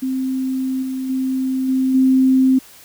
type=tone with level steps; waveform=sine; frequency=261.6 Hz; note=C4; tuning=in tune; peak=-18 / -21 / -17 / -14 / -10 dBFS; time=0.02-2.59 s; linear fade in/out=10 ms; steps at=0.82 / 1.09 / 1.68 / 1.94 s; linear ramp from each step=10 ms; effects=white hiss -44 dBFS RMS until 2.84 s